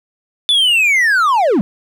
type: linear sweep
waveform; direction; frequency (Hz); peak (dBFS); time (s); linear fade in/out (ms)
triangle; down; 3520 to 174.61; -8; 0.49-1.61; 0
effects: none